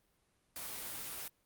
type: noise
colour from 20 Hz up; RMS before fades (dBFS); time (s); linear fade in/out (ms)
white; -43; 0.56-1.28; 2
effects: pink hiss -75 dBFS RMS until 1.45 s + Opus 32 kbps